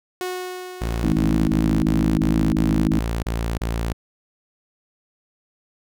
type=tone with exponential decay; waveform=sawtooth; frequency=365.4 Hz; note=F#4; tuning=22 cents flat; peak=-20 dBFS; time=0.21-2.42 s; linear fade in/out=0 ms; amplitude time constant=480 ms
type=tone bursts; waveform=sawtooth; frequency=56.8 Hz; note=A#1; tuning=44 cents flat; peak=-18 dBFS; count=9; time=0.81-3.93 s; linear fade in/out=10 ms; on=320 ms; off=30 ms
type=harmonic tone; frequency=53 Hz; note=G#1; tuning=36 cents sharp; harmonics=3 / 4 / 5 / 6; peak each=-23 / -23 / -23 / -23 dBFS; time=1.04-2.99 s; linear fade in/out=0 ms
effects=none